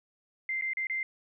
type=tone with dropouts; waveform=sine; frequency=2087 Hz; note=C7; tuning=5 cents flat; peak=-29 dBFS; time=0.49-1.03 s; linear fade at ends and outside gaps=2 ms; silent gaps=0.612-0.621 / 0.734-0.77 / 0.87-0.898 s; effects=none